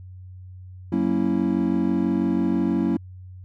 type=chord; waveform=triangle; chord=F# dominant seventh; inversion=none; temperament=equal with one note detuned; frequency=185 / 231.2 / 277.2 / 329.6 Hz; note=F#3 / A#3 / C#4 / E4; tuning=0 / -14 / 0 / 0 cents; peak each=-23 dBFS; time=0.92-2.97 s; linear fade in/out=5 ms; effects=added 92 Hz sine -38 dBFS peak until 3.44 s